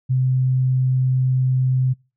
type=tone; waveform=sine; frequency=129.2 Hz; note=C3; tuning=21 cents flat; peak=-15 dBFS; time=0.09-1.94 s; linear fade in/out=20 ms; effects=noise-tail reverb RT60 0.3 s tail -25 dB re dry